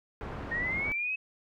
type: low-pass noise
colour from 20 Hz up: pink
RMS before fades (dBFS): -39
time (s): 0.21-0.92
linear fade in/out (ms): 0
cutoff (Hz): 1500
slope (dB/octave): 12
type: linear sweep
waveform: sine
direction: up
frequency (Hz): 1837 to 2584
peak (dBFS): -29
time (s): 0.51-1.16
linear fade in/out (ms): 10
effects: none